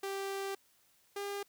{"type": "tone pair in turn", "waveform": "sawtooth", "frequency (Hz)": [392, 402.6], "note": ["G4", "G4"], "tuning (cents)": [0, 46], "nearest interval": "unison", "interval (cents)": 46, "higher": "second", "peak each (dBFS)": [-32, -33], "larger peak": "first", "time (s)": [[0.03, 0.55], [1.16, 1.43]], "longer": "first", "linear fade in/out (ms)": 5, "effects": ["white hiss -69 dBFS RMS until 1.48 s"]}